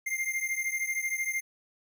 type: beating tone pair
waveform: square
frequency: 2100 / 2113 Hz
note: C7 / C7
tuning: +6 / +16 cents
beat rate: 13 Hz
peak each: -32 / -34 dBFS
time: 0.06-1.41 s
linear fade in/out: 10 ms
effects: none